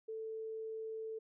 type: tone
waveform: sine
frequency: 442.4 Hz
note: A4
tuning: 9 cents sharp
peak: -40 dBFS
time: 0.08-1.19 s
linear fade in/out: 10 ms
effects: none